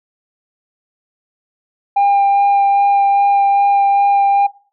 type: tone with vibrato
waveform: sine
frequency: 800 Hz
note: G5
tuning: 35 cents sharp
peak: -7 dBFS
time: 1.96-4.47 s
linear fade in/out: 10 ms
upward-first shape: sine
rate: 2.5 Hz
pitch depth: 9 cents each way
effects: noise-tail reverb RT60 0.4 s tail -21 dB re dry + tanh soft clip ceiling -8 dBFS